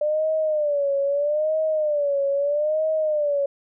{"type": "tone with vibrato", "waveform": "sine", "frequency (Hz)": 592, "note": "D5", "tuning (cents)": 14, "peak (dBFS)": -19, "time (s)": [0.01, 3.46], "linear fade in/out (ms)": 5, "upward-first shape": "sine", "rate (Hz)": 0.78, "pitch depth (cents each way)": 110, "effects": []}